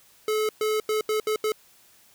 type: tone bursts at uneven times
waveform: square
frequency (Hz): 430.7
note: A4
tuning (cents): -37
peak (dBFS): -23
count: 6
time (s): 0.28-0.49 / 0.61-0.8 / 0.89-1.01 / 1.09-1.2 / 1.27-1.36 / 1.44-1.52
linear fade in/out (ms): 2
effects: white hiss -57 dBFS RMS until 2.14 s